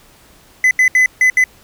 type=tone bursts at uneven times; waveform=triangle; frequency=2016 Hz; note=B6; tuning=35 cents sharp; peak=-6 dBFS; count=5; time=0.64-0.71 / 0.79-0.88 / 0.95-1.06 / 1.21-1.3 / 1.37-1.44 s; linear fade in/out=2 ms; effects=pink hiss -47 dBFS RMS until 1.63 s